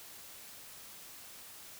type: silence
effects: white hiss -51 dBFS RMS until 1.79 s